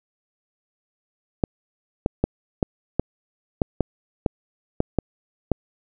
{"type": "clicks", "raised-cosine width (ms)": 2, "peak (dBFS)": -5, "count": 11, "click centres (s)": [1.438, 2.061, 2.24, 2.628, 2.996, 3.618, 3.807, 4.262, 4.804, 4.987, 5.517], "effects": []}